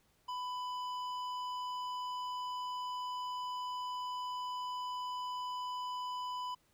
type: tone with hard clipping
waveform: sine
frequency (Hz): 997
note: B5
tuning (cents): +16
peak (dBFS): -39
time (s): 0.28-6.55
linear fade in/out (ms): 10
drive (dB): 10
effects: pink hiss -72 dBFS RMS until 6.73 s